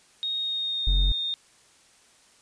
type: tone with pitch glide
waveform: sine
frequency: 3729 to 3667 Hz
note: A#7 to A#7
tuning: 0 to -29 cents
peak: -26 dBFS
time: 0.23-1.34 s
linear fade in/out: 0 ms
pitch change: -29 cents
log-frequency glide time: 0.37-1 s
type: tone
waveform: triangle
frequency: 46.09 Hz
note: F#1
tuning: 6 cents flat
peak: -17 dBFS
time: 0.87-1.12 s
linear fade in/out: 0 ms
effects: white hiss -58 dBFS RMS until 2.41 s + resampled to 22050 Hz